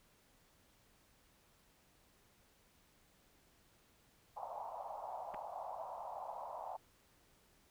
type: band-pass noise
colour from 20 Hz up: pink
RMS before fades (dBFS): -46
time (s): 4.36-6.77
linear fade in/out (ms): 10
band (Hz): 630 to 980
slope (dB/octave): 48
type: clicks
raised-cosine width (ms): 0.5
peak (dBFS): -38 / -32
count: 2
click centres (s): 5.34 / 5.345
effects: pink hiss -70 dBFS RMS until 7.7 s